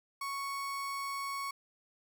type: tone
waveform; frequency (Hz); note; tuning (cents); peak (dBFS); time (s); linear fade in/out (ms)
35% pulse; 1109; C#6; 0; -34; 0.21-1.51; 5
effects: none